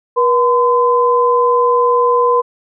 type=tone pair together; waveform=sine; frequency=482.9 / 1020.5 Hz; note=B4 / C6; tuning=-39 / -44 cents; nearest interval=octave + minor second; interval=1295 cents; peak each=-12 dBFS; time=0.16-2.42 s; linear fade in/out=20 ms; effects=none